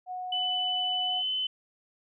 sine tone, 733 Hz, F#5, 16 cents flat, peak -33 dBFS, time 0.06-1.23 s, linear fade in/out 50 ms
sine tone with pitch glide, 2996 to 3033 Hz, F#7 to F#7, +21 to +42 cents, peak -27 dBFS, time 0.32-1.47 s, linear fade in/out 5 ms, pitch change +21 cents, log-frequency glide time 1.02-1.25 s
effects none

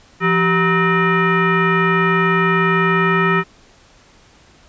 sine tone with frequency modulation, 730 Hz, F#5, 24 cents flat, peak -12 dBFS, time 0.2-3.44 s, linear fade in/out 50 ms, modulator 559 Hz, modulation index 2.5, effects pink hiss -49 dBFS RMS until 4.68 s + resampled to 16000 Hz

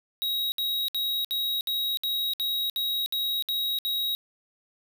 square tone bursts, 3814 Hz, A#7, 39 cents sharp, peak -26 dBFS, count 11, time 0.22-4.15 s, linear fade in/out 0 ms, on 300 ms, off 63 ms, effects none

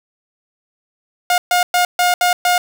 sawtooth tone bursts at uneven times, 714 Hz, F5, 38 cents sharp, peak -8 dBFS, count 6, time 1.3-1.38 / 1.51-1.63 / 1.74-1.85 / 1.99-2.14 / 2.21-2.33 / 2.45-2.58 s, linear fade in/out 2 ms, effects none

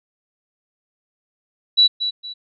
sine tone with echo, 3934 Hz, B7, 7 cents flat, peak -9 dBFS, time 1.77-1.88 s, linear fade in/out 20 ms, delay 230 ms, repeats 2, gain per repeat -10 dB, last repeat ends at 2.34 s, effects none

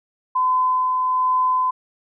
sine tone with tremolo, 1018 Hz, C6, 48 cents flat, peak -15 dBFS, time 0.35-1.71 s, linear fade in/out 10 ms, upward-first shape sine, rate 1.2 Hz, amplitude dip 25%, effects none

